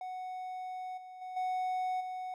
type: tone with level steps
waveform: triangle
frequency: 740 Hz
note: F#5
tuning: in tune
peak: -36 / -44 / -38 / -29 / -35 dBFS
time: 0.01-2.34 s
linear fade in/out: 2 ms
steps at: 0.97 / 1.21 / 1.36 / 2 s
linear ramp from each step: 10 ms
effects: none